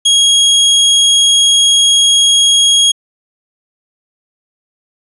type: tone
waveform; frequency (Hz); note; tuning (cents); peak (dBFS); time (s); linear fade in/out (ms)
sawtooth; 3288; G#7; -18; -3; 0.05-2.92; 10
effects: resampled to 24000 Hz